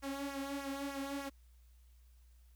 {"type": "tone with flanger", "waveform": "sawtooth", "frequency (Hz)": 277.2, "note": "C#4", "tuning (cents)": 0, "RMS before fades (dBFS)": -41, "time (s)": [0.02, 1.3], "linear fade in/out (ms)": 20, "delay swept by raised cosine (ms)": [0.23, 3.23], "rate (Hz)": 3.3, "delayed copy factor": -0.7, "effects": ["added 60 Hz sine -59 dBFS peak until 2.55 s", "white hiss -75 dBFS RMS until 2.55 s"]}